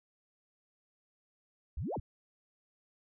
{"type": "exponential two-way sweep", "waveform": "sine", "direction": "up then down", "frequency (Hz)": [53.2, 932.3, 53.2], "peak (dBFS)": -34, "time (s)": [1.77, 2], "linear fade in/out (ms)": 5, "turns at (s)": 1.95, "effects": []}